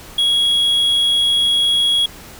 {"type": "tone", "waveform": "triangle", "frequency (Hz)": 3322, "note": "G#7", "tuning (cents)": 0, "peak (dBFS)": -11, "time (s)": [0.18, 2.06], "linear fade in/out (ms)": 5, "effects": ["pink hiss -38 dBFS RMS until 2.39 s"]}